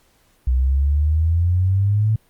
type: exponential sweep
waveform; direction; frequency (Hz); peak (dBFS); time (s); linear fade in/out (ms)
sine; up; 61.7 to 111.1; -14; 0.47-2.16; 5
effects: pink hiss -59 dBFS RMS until 2.29 s + Opus 48 kbps